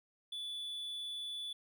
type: tone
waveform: triangle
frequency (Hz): 3459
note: A7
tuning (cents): -30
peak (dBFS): -38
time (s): 0.32-1.53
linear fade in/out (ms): 5
effects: none